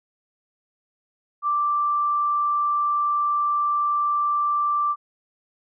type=tone; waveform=sine; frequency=1174.7 Hz; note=D6; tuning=in tune; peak=-19 dBFS; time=1.42-4.96 s; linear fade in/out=50 ms; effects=none